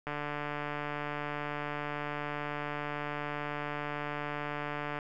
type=click train; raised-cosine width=0.5 ms; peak=-21 dBFS; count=724; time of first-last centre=0.07-4.988 s; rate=147 Hz; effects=none